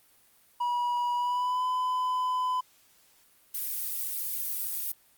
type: tone with pitch glide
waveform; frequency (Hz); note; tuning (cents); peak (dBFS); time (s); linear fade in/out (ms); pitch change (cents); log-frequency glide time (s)
triangle; 969 to 1008.4; B5 to B5; -33 to +36; -24; 0.6-2.61; 10; +69; 1.15-1.64
type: noise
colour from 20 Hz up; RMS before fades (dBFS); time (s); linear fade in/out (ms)
violet; -32; 3.54-4.92; 5
effects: white hiss -62 dBFS RMS until 5.17 s + Opus 32 kbps